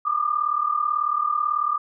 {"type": "tone pair together", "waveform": "sine", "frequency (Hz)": [1182, 1220.2], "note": ["D6", "D#6"], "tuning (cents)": [11, -34], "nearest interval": "minor second", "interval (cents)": 55, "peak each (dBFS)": -23, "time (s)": [0.05, 1.78], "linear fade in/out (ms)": 10, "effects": []}